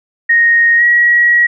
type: tone with pitch glide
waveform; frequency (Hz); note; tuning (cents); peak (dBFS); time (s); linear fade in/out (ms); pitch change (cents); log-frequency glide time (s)
sine; 1864.7 to 1910.5; A#6 to A#6; 0 to +42; -6; 0.29-1.47; 10; +42; 0.77-0.83
effects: none